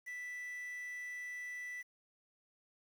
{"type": "tone with quantisation", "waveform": "triangle", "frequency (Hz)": 1975.5, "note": "B6", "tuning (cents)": 0, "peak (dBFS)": -40, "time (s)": [0.06, 1.83], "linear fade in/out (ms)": 20, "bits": 10, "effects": []}